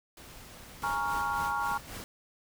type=noise; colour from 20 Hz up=pink; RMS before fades=-49 dBFS; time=0.17-1.48 s; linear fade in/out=2 ms
type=noise with tremolo; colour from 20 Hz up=pink; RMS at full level=-41 dBFS; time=0.82-2.04 s; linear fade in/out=0 ms; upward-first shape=sine; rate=3.7 Hz; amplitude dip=60%
type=chord; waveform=sine; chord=Bb minor seventh; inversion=third; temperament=equal; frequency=830.6 / 932.3 / 1108.7 / 1396.9 Hz; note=Ab5 / Bb5 / Db6 / F6; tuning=0 / 0 / 0 / 0 cents; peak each=-34 dBFS; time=0.83-1.78 s; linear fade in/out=10 ms
effects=none